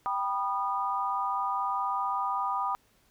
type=chord; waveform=sine; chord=G augmented; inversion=none; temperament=just; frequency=784 / 980 / 1225 Hz; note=G5 / B5 / D#6; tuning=0 / -14 / -27 cents; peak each=-33 / -31 / -31 dBFS; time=0.06-2.75 s; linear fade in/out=0 ms; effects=pink hiss -66 dBFS RMS until 3.1 s